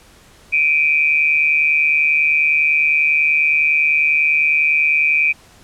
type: tone pair together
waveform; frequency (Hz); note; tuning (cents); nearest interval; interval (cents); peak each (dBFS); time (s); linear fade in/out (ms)
sine; 2339 / 2489; D7 / D#7; -8 / 0; minor second; 108; -15; 0.52-5.33; 20
effects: pink hiss -47 dBFS RMS until 5.63 s + low-pass 11000 Hz 12 dB/octave